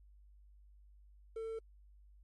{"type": "tone with quantisation", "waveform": "triangle", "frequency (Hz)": 448.1, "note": "A4", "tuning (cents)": 32, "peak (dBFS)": -37, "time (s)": [1.36, 1.59], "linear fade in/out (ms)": 5, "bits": 11, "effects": ["added 50 Hz sine -58 dBFS peak until 2.23 s", "MP3 48 kbps"]}